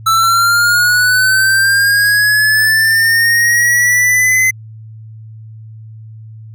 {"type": "linear sweep", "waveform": "square", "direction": "up", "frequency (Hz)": [1318.5, 2053], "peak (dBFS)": -9, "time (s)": [0.06, 4.51], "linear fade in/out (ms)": 10, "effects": ["added 110 Hz sine -30 dBFS peak until 6.54 s"]}